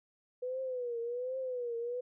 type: tone with vibrato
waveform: sine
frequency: 493.9 Hz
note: B4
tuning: in tune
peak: -34 dBFS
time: 0.42-2.01 s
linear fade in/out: 10 ms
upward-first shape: triangle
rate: 1.3 Hz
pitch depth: 120 cents each way
effects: none